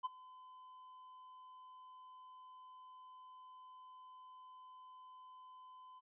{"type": "tone with ADSR envelope", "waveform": "triangle", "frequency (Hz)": 1018, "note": "C6", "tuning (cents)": -48, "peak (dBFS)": -32, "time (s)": [0.03, 6.01], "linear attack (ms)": 24, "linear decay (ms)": 20, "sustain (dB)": -21, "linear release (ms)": 32, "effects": ["resampled to 8000 Hz"]}